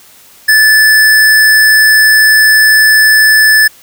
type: tone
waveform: square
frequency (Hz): 1742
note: A6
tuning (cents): -18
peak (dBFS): -4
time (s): 0.48-3.68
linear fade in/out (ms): 10
effects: white hiss -40 dBFS RMS until 3.82 s